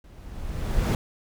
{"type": "noise with level ramp", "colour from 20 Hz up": "brown", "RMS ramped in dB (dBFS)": [-47, -18], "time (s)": [0.04, 0.95], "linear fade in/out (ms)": 2, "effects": []}